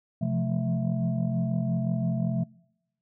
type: tone cluster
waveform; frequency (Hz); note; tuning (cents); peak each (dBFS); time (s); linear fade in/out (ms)
sine; 129.6 / 168.8 / 174.7 / 216.9 / 660; C3 / E3 / F3 / A3 / E5; -16 / +41 / +1 / -25 / +2; -28 / -34 / -28 / -29 / -37; 0.21-2.44; 10
effects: noise-tail reverb RT60 0.9 s tail -26 dB re dry + tanh soft clip ceiling -16 dBFS